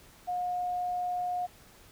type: tone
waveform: sine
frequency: 718 Hz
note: F5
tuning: 48 cents sharp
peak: -29 dBFS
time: 0.27-1.47 s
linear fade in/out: 20 ms
effects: pink hiss -56 dBFS RMS until 1.91 s